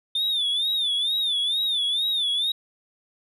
sine tone with vibrato, 3576 Hz, A7, 27 cents sharp, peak -19 dBFS, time 0.15-2.52 s, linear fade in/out 5 ms, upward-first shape sine, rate 2.2 Hz, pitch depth 120 cents each way, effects tanh soft clip ceiling -20 dBFS

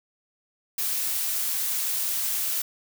blue noise, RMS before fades -27 dBFS, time 0.78-2.62 s, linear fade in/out 5 ms, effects none

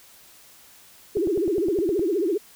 sine tone with vibrato, 368.5 Hz, F#4, 7 cents flat, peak -20 dBFS, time 1.15-2.38 s, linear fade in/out 10 ms, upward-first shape triangle, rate 15 Hz, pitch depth 300 cents each way
click train, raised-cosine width 2 ms, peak -20 dBFS, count 9, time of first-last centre 1.17-1.994 s, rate 9.71 Hz
effects white hiss -51 dBFS RMS until 2.55 s

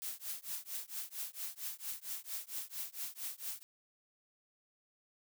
blue noise with tremolo, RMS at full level -39 dBFS, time 0.02-3.63 s, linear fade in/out 0 ms, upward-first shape triangle, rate 4.4 Hz, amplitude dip 100%, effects none

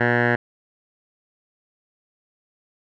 10% pulse tone with low-pass filter, 119.9 Hz, A#2, 49 cents sharp, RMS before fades -19 dBFS, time 0-0.36 s, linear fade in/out 10 ms, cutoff 1700 Hz, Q 4.2, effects none

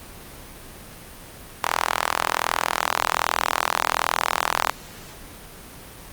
sawtooth tone with high-pass filter, 41.26 Hz, E1, 2 cents sharp, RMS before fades -24 dBFS, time 1.63-4.71 s, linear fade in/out 10 ms, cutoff 990 Hz, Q 2.1, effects pink hiss -41 dBFS RMS until 6.12 s + Opus 32 kbps

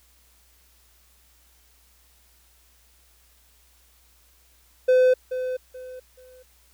triangle tone with echo, 509 Hz, C5, 48 cents flat, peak -12 dBFS, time 4.88-5.14 s, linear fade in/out 10 ms, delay 430 ms, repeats 3, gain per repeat -11 dB, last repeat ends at 6.43 s, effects added 60 Hz sine -60 dBFS peak until 6.73 s + white hiss -60 dBFS RMS until 6.73 s

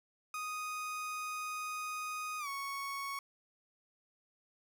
30% pulse tone with pitch glide, 1244.5 to 1108.7 Hz, D#6 to C#6, 0 to 0 cents, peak -35 dBFS, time 0.34-3.19 s, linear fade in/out 2 ms, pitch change -200 cents, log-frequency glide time 2.39-2.48 s, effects none

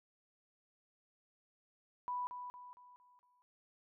sine tone with echo, 987.8 Hz, B5, in tune, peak -36 dBFS, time 2.08-2.27 s, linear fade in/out 0 ms, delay 230 ms, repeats 5, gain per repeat -7 dB, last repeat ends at 3.42 s, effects none

